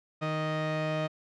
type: tone pair together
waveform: sawtooth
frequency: 155.67 / 622.3 Hz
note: D#3 / D#5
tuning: +1 / 0 cents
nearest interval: 2 octaves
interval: 2399 cents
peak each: -27 dBFS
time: 0.21-1.08 s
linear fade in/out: 20 ms
effects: low-pass 3000 Hz 12 dB/octave